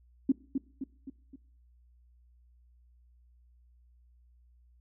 sine tone with echo, 270.1 Hz, C#4, 45 cents flat, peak -20 dBFS, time 0.29-0.32 s, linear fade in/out 5 ms, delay 260 ms, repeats 4, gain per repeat -6 dB, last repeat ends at 1.36 s, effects noise-tail reverb RT60 0.5 s tail -21 dB re dry + added 60 Hz sine -59 dBFS peak until 4.8 s

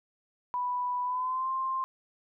sine tone with pitch glide, 987.8 to 1052.6 Hz, B5 to C6, 0 to +10 cents, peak -28 dBFS, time 0.54-1.84 s, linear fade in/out 0 ms, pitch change +110 cents, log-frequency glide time 1.04-1.49 s, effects none

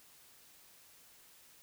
silence, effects white hiss -61 dBFS RMS until 1.62 s

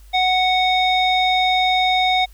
square tone with low-pass filter, 740 Hz, F#5, in tune, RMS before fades -17 dBFS, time 0.13-2.26 s, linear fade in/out 20 ms, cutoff 3300 Hz, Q 8.5, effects added 50 Hz sine -41 dBFS peak until 2.33 s + white hiss -55 dBFS RMS until 2.33 s

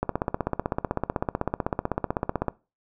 click train, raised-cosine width 1 ms, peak -10 dBFS, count 40, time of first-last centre 0.03-2.483 s, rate 15.9 Hz, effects noise-tail reverb RT60 0.3 s tail -21 dB re dry

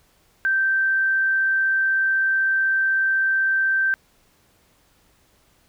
sine tone, 1561 Hz, G6, 8 cents flat, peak -17 dBFS, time 0.45-3.94 s, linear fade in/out 0 ms, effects pink hiss -60 dBFS RMS until 5.68 s

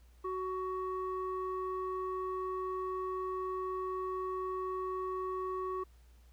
square tone with low-pass filter, 373 Hz, F#4, 14 cents sharp, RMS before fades -37 dBFS, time 0.24-5.84 s, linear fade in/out 10 ms, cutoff 980 Hz, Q 7.3, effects added 60 Hz sine -57 dBFS peak until 6.32 s + pink hiss -70 dBFS RMS until 6.32 s

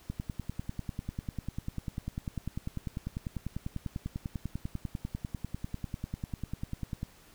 click train, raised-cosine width 5 ms, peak -22 dBFS, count 71, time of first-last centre 0.1-7.031 s, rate 10.1 Hz, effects pink hiss -58 dBFS RMS until 7.34 s

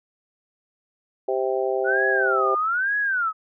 harmonic tone, 130.81 Hz, C3, in tune, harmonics 3 / 4 / 5 / 6, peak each -24 / -26 / -28 / -30 dBFS, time 1.28-2.55 s, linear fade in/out 5 ms
sine tone with vibrato, 1423 Hz, F6, 32 cents sharp, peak -20 dBFS, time 1.84-3.33 s, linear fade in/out 50 ms, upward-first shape sine, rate 1.1 Hz, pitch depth 280 cents each way
effects none

